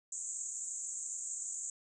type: band-pass noise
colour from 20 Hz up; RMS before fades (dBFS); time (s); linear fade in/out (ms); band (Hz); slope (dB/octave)
white; -41; 0.12-1.7; 2; 6700 to 7900; 96
effects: none